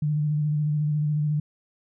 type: tone with vibrato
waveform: sine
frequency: 150 Hz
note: D3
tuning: 37 cents sharp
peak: -21 dBFS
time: 0.02-1.4 s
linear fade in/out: 5 ms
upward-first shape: square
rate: 14 Hz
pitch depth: 23 cents each way
effects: none